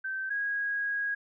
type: tone pair in turn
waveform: sine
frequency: 1551 / 1646.6 Hz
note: G6 / G#6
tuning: -19 / -15 cents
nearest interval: minor second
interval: 104 cents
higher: second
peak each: -31 / -28 dBFS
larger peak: second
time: 0.04-0.3 / 0.3-1.15 s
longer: second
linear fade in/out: 10 ms
effects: none